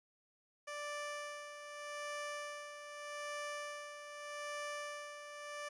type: tone with tremolo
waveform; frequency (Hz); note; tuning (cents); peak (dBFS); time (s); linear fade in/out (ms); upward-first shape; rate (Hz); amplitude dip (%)
15% pulse; 587.3; D5; 0; -34; 0.67-5.69; 10; sine; 0.82; 60
effects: resampled to 22050 Hz + 12-bit